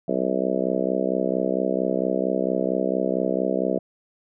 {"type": "harmonic tone", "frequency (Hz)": 64.4, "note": "C2", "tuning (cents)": -27, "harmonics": [3, 4, 5, 6, 7, 8, 9, 10], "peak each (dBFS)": [-29, -29, -29, -29, -29, -29, -29, -29], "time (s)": [0.08, 3.79], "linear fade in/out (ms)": 5, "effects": []}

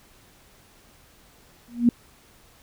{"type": "tone with exponential growth", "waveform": "sine", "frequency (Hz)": 238.2, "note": "A#3", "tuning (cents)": 38, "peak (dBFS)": -10, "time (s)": [1.68, 1.89], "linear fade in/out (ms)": 2, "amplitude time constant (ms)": 44, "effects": ["pink hiss -55 dBFS RMS until 2.62 s"]}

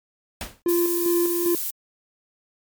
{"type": "noise with exponential decay", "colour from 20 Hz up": "pink", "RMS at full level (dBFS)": -27, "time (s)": [0.41, 0.62], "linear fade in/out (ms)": 1, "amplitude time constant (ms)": 44}
{"type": "tone with tremolo", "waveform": "triangle", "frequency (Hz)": 346.2, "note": "F4", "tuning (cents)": -15, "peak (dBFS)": -16, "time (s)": [0.66, 1.55], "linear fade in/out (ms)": 2, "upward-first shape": "square", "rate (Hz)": 2.5, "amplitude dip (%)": 40}
{"type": "noise", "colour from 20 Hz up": "violet", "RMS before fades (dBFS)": -27, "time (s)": [0.68, 1.71], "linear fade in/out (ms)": 10}
{"effects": ["MP3 96 kbps"]}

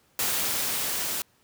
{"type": "noise with level ramp", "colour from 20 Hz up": "white", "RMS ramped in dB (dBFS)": [-26, -30], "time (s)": [0.19, 1.22], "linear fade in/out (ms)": 2, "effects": ["pink hiss -64 dBFS RMS until 1.43 s", "high-pass 80 Hz 12 dB/octave"]}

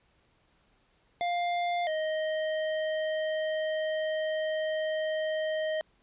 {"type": "tone pair in turn", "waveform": "square", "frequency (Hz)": [700, 625.2], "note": ["F5", "D#5"], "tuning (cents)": [4, 8], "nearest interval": "major second", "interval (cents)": 196, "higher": "first", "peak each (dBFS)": [-28, -29], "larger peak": "first", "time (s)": [[1.21, 1.87], [1.87, 5.81]], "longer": "second", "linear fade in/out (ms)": 0, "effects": ["pink hiss -68 dBFS RMS until 6.02 s", "resampled to 8000 Hz"]}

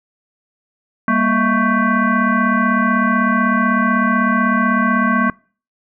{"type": "tone with frequency modulation", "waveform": "sine", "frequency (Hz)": 675, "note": "E5", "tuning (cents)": 41, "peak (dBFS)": -12, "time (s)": [1.08, 5.3], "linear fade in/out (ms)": 2, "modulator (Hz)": 438, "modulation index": 2.2, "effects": ["noise-tail reverb RT60 0.4 s tail -24 dB re dry"]}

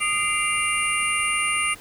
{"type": "tone cluster", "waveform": "sine", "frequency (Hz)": [1236, 2076, 2355, 2790, 9340], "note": ["D#6", "C7", "D7", "F7", "D9"], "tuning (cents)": [-12, -14, 4, -2, -11], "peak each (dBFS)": -27, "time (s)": [0, 1.75], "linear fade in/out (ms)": 20, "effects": ["pink hiss -45 dBFS RMS until 1.8 s"]}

